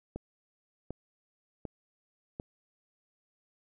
click train, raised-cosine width 2 ms, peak -24 dBFS, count 4, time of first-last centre 0.16-2.399 s, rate 1.34 Hz, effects none

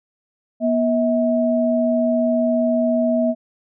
sine tone pair together, 241.3 / 644.2 Hz, B3 / E5, -40 / -40 cents, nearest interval octave + perfect fourth, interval 1700 cents, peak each -18 dBFS, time 0.6-3.35 s, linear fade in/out 50 ms, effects none

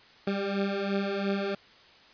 20% pulse beating tone pair, 196 / 198.9 Hz, G3 / G3, 0 / +25 cents, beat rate 2.9 Hz, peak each -28 / -24 dBFS, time 0.27-1.55 s, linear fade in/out 5 ms, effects white hiss -55 dBFS RMS until 2.13 s + resampled to 11025 Hz

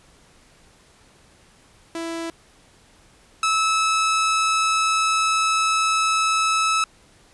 sawtooth tone pair in turn, 331.6 / 1302.1 Hz, E4 / E6, +10 / -22 cents, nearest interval 2 octaves, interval 2368 cents, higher second, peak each -23 / -14 dBFS, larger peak second, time 1.95-2.3 / 3.43-6.84 s, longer second, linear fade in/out 2 ms, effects pink hiss -54 dBFS RMS until 7.33 s + resampled to 24000 Hz

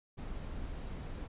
brown noise, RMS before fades -41 dBFS, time 0.17-1.28 s, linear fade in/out 20 ms, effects resampled to 8000 Hz

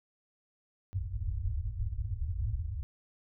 white low-pass noise, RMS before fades -34 dBFS, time 0.93-2.83 s, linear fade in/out 0 ms, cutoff 110 Hz, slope 96 dB/octave, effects none

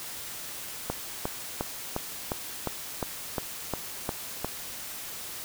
click train, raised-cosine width 1 ms, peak -14 dBFS, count 11, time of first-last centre 0.9-4.446 s, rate 2.82 Hz, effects white hiss -39 dBFS RMS until 5.44 s

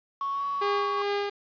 sine tone with pitch glide, 1108.7 to 1121.6 Hz, C#6 to C#6, 0 to +20 cents, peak -27 dBFS, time 0.21-1.02 s, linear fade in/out 2 ms, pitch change +20 cents, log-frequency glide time 0.31-0.44 s
sawtooth tone with tremolo, 405.4 Hz, G#4, 42 cents flat, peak -21 dBFS, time 0.61-1.3 s, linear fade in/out 10 ms, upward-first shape sine, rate 2.4 Hz, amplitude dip 45%
effects resampled to 11025 Hz + 8-bit

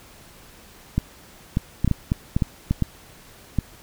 clicks, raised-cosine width 5 ms, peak -7 dBFS, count 11, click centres 0.98 / 1.571 / 1.846 / 1.877 / 1.913 / 2.119 / 2.365 / 2.422 / 2.71 / 2.823 / 3.587 s, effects pink hiss -48 dBFS RMS until 3.82 s

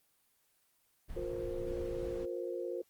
brown noise, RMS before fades -44 dBFS, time 1.08-2.26 s, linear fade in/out 20 ms
sine chord, F suspended fourth, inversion none, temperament equal with one note detuned, 354.9 / 466.2 / 523.3 Hz, F4 / Bb4 / C5, +28 / 0 / 0 cents, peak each -39 / -41 / -41 dBFS, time 1.16-2.82 s, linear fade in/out 5 ms
effects white hiss -73 dBFS RMS until 2.89 s + Opus 24 kbps

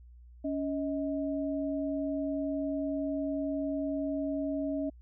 sine tone pair together, 281 / 630 Hz, C#4 / D#5, +24 / +21 cents, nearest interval octave + major second, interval 1397 cents, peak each -31 / -35 dBFS, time 0.44-4.9 s, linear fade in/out 10 ms, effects added 60 Hz sine -50 dBFS peak until 5.01 s

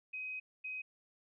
sine tone bursts at uneven times, 2520 Hz, D#7, 21 cents sharp, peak -39 dBFS, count 2, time 0.13-0.4 / 0.64-0.82 s, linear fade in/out 10 ms, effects none

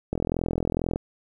click train, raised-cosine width 2 ms, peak -12 dBFS, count 36, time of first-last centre 0.13-0.959 s, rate 42.2 Hz, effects 9-bit

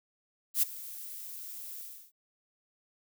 violet noise with ADSR envelope, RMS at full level -24 dBFS, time 0.54-2.12 s, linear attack 85 ms, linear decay 13 ms, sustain -19 dB, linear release 310 ms, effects none

